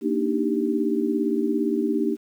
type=chord; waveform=sine; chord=Eb major seventh; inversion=second; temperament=equal; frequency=233.1 / 293.7 / 311.1 / 392 Hz; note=Bb3 / D4 / Eb4 / G4; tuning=0 / 0 / 0 / 0 cents; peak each=-26 dBFS; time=0.01-2.17 s; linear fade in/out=50 ms; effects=9-bit